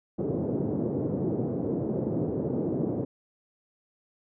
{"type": "band-pass noise", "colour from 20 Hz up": "white", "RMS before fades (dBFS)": -29, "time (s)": [0.18, 3.05], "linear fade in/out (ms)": 10, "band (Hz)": [110, 440], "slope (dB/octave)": 24, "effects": []}